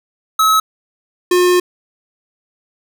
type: tone pair in turn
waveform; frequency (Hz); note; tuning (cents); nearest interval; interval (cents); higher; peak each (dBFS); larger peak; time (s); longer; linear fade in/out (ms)
square; 1288 / 358.6; E6 / F4; -41 / +46; octave + minor seventh; 2213; first; -10; neither; 0.39-0.6 / 1.31-1.6; second; 5
effects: none